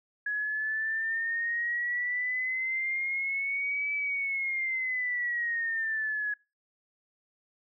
sine exponential two-way sweep, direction up then down, 1677 to 2305 to 1677 Hz, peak -28 dBFS, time 0.26-6.34 s, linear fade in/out 5 ms, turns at 3.94 s, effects noise-tail reverb RT60 0.3 s tail -26 dB re dry

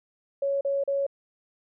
sine tone bursts, 556 Hz, C#5, 5 cents sharp, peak -23 dBFS, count 3, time 0.42-1.066 s, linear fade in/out 5 ms, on 190 ms, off 38 ms, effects none

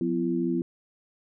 sine tone cluster, 179 / 252.7 / 337.8 Hz, F3 / B3 / E4, +43 / +40 / +42 cents, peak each -30 / -28 / -27 dBFS, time 0.01-0.62 s, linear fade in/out 2 ms, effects none

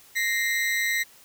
40% pulse ring-modulated tone, 1975.5 Hz, B6, in tune, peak -19 dBFS, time 0.15-1.04 s, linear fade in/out 20 ms, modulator 109 Hz, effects white hiss -53 dBFS RMS until 1.24 s

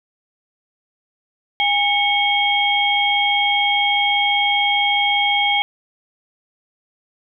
sine tone cluster, 814 / 2212 / 3233 Hz, G#5 / C#7 / G#7, -35 / -4 / -47 cents, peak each -19 dBFS, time 1.6-5.62 s, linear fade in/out 0 ms, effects none

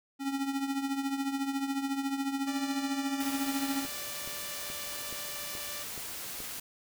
square tone with tremolo, 274 Hz, C#4, 20 cents flat, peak -28 dBFS, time 0.19-3.87 s, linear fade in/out 50 ms, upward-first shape triangle, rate 14 Hz, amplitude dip 70%
5% pulse tone, 587 Hz, D5, 1 cent flat, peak -30 dBFS, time 2.47-5.84 s, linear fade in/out 5 ms
white noise, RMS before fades -40 dBFS, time 3.2-6.6 s, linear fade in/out 5 ms
click train, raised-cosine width 2 ms, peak -32 dBFS, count 7, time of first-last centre 3.85-6.403 s, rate 2.35 Hz
effects none

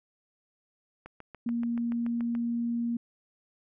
click train, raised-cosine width 0.5 ms, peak -29 dBFS, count 10, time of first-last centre 1.06-2.351 s, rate 6.97 Hz
sine tone, 235.3 Hz, A#3, 16 cents sharp, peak -27 dBFS, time 1.46-2.97 s, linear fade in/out 5 ms
effects none

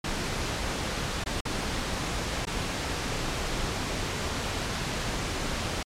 pink noise with dropouts, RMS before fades -30 dBFS, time 0.04-5.83 s, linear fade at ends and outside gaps 5 ms, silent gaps 1.24-1.26 / 1.407-1.452 / 2.454-2.469 s, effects low-pass 7000 Hz 12 dB/octave + MP3 96 kbps

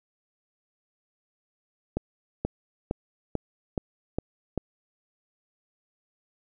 accelerating click train, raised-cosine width 2 ms, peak -13 dBFS, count 7, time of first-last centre 1.97-4.577 s, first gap 480 ms, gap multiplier 0.96, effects none

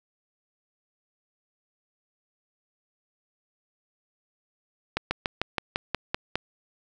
slowing click train, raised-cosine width 0.3 ms, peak -9 dBFS, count 9, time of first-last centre 4.97-6.356 s, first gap 140 ms, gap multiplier 1.06, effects none

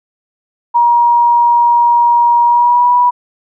sine tone with pitch glide, 950 to 976.7 Hz, A#5 to B5, +33 to -20 cents, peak -6 dBFS, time 0.74-3.11 s, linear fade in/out 20 ms, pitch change +47 cents, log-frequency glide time 2.44-2.93 s, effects none

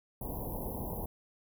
pink band-stop noise, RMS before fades -38 dBFS, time 0.21-1.06 s, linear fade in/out 5 ms, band 1000 to 11000 Hz, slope 96 dB/octave, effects none

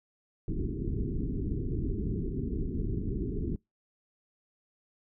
pink low-pass noise, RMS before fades -32 dBFS, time 0.48-3.56 s, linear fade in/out 2 ms, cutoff 420 Hz, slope 96 dB/octave, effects noise-tail reverb RT60 0.2 s tail -26 dB re dry

